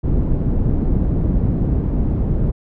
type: low-pass noise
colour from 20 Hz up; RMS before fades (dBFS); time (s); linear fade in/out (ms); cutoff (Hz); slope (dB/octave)
pink; -17; 0.03-2.52; 20; 250; 12
effects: none